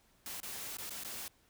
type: noise with dropouts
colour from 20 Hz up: white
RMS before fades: -43 dBFS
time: 0.26-1.28 s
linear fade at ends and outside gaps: 1 ms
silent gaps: 0.402-0.431 / 0.77-0.784 / 0.895-0.906 / 1.036-1.047 s
effects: pink hiss -69 dBFS RMS until 1.49 s